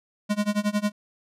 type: tone with tremolo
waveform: square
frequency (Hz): 207.7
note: G#3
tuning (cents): 0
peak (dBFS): -20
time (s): 0.29-0.92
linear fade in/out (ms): 20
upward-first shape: sine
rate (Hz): 11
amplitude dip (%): 95
effects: low-pass 11000 Hz 12 dB/octave